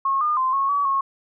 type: tone with pitch steps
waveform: sine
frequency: 1088 / 1213 / 1040 / 1095 / 1139 / 1091 Hz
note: C#6 / D#6 / C6 / C#6 / C#6 / C#6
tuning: -33 / -44 / -11 / -22 / +47 / -28 cents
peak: -18 dBFS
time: 0.05-1.01 s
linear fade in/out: 5 ms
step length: 160 ms
effects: none